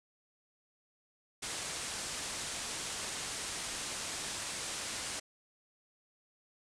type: low-pass noise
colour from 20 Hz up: white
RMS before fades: -40 dBFS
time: 1.42-5.2 s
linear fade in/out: 10 ms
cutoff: 9500 Hz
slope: 48 dB/octave
effects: none